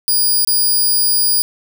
5% pulse tone with dropouts, 4860 Hz, D#8, 42 cents flat, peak -5 dBFS, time 0.08-1.42 s, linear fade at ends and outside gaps 0 ms, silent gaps 0.448-0.474 s, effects none

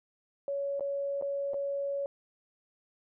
sine tone with dropouts, 560 Hz, C#5, 18 cents sharp, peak -30 dBFS, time 0.48-2.06 s, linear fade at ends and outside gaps 1 ms, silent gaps 0.796-0.807 / 1.213-1.223 / 1.535-1.542 s, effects none

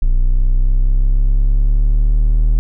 triangle exponential sweep, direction up, 30.03 to 39.45 Hz, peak -7 dBFS, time 0.02-2.59 s, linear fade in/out 0 ms, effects none

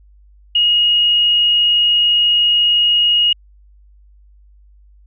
sine tone, 2877 Hz, F#7, 49 cents flat, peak -10 dBFS, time 0.55-3.33 s, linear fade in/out 5 ms, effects added 50 Hz sine -44 dBFS peak until 5.06 s

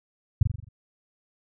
sine tone with echo, 101 Hz, G#2, 48 cents flat, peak -12 dBFS, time 0.41-0.43 s, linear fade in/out 5 ms, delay 43 ms, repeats 6, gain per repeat -5 dB, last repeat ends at 0.688 s, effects none

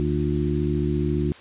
harmonic tone with a mistuned harmonic, 74.4 Hz, D2, 23 cents sharp, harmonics 1 / 2 / 3 / 4 / 5, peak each -27 / -25 / -29 / -28 / -27 dBFS, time 0-1.32 s, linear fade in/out 0 ms, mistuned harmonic 5, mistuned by -77 cents, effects white hiss -45 dBFS RMS until 1.4 s + resampled to 8000 Hz

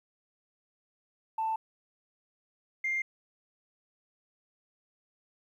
sine tone pair in turn, 886 / 2107 Hz, A5 / C7, +12 / +12 cents, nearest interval octave + minor third, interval 1500 cents, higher second, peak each -27 dBFS, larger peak neither, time 1.38-1.56 / 2.84-3.02 s, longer neither, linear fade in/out 5 ms, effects tanh soft clip ceiling -24 dBFS + 11-bit

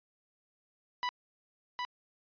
sawtooth tone with echo, 987.8 Hz, B5, in tune, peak -27 dBFS, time 1.03-1.09 s, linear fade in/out 0 ms, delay 760 ms, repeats 1, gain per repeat -3 dB, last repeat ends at 1.85 s, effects resampled to 11025 Hz

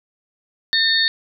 sine tone cluster, 1805 / 3673 / 4415 Hz, A6 / A#7 / C#8, +44 / -26 / -8 cents, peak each -19 dBFS, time 0.73-1.08 s, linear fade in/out 0 ms, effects none

